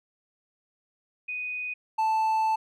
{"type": "tone pair in turn", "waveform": ["sine", "triangle"], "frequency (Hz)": [2489, 880], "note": ["D#7", "A5"], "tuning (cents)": [0, 0], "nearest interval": "octave + tritone", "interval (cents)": 1800, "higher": "first", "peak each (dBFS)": [-30, -20], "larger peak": "second", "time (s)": [[1.28, 1.74], [1.98, 2.56]], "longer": "second", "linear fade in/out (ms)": 10, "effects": []}